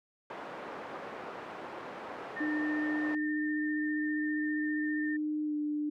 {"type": "band-pass noise", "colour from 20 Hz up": "pink", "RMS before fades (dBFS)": -43, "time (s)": [0.3, 3.15], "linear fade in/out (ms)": 2, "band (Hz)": [380, 1400], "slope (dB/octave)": 12}
{"type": "tone with vibrato", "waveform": "sine", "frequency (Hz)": 1810, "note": "A6", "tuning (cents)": 48, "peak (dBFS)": -36, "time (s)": [2.36, 5.17], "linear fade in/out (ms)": 10, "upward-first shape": "triangle", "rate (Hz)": 15, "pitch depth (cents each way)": 21}
{"type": "tone with pitch glide", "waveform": "sine", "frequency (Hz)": [303.3, 298.3], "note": ["D#4", "D4"], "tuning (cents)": [-44, 27], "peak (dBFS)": -30, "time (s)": [2.4, 5.9], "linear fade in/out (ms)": 10, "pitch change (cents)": -29, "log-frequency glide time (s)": [5.44, 5.55]}
{"effects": []}